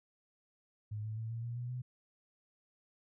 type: tone with pitch steps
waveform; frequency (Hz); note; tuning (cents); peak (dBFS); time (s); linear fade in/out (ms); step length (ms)
sine; 106 / 108.98 / 112.04 / 115.19 / 118.43 / 121.76 / 125.19; G#2 / A2 / A2 / A#2 / A#2 / B2 / B2; +36 / -16 / +32 / -20 / +28 / -24 / +24; -37; 0.91-1.82; 10; 130
effects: none